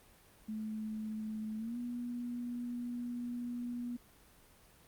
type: tone with pitch glide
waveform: sine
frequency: 216.8 to 241.9 Hz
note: A3 to B3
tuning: -25 to -36 cents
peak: -37 dBFS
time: 0.48-3.97 s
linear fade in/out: 10 ms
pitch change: +189 cents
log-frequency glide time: 1.57-1.77 s
effects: pink hiss -62 dBFS RMS until 4.87 s + Opus 32 kbps